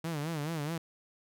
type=tone with vibrato; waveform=sawtooth; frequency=155.56 Hz; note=D#3; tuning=in tune; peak=-29 dBFS; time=0.04-0.78 s; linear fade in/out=5 ms; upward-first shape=sine; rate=4.7 Hz; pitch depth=140 cents each way; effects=none